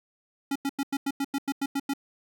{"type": "tone bursts", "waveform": "square", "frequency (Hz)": 277.2, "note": "C#4", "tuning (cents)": 0, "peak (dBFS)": -26, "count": 11, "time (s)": [0.51, 1.936], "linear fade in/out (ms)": 5, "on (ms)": 46, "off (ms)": 92, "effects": []}